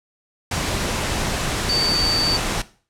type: tone in noise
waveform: sine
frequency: 4582 Hz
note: D8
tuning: 44 cents flat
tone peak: -18 dBFS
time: 1.69-2.37 s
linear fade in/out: 5 ms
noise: pink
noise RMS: -23 dBFS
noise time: 0.51-2.62 s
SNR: +2 dB
effects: noise-tail reverb RT60 0.4 s tail -17 dB re dry + low-pass 9000 Hz 12 dB/octave